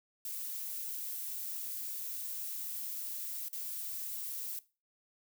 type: noise with dropouts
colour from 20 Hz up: violet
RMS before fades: -40 dBFS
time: 0.25-4.59 s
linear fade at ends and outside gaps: 2 ms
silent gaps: 3.485-3.529 s
effects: noise-tail reverb RT60 0.3 s tail -18 dB re dry